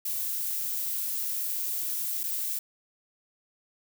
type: noise with dropouts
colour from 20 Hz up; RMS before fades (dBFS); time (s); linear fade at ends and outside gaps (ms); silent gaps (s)
violet; -31; 0.05-2.59; 5; 2.234-2.238
effects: none